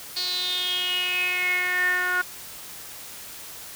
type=tone with band-pass filter sweep; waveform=sawtooth; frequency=362.3 Hz; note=F#4; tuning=36 cents flat; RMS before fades=-25 dBFS; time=0.16-2.22 s; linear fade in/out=10 ms; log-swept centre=4400 to 1500 Hz; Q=9.6; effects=white hiss -40 dBFS RMS until 3.75 s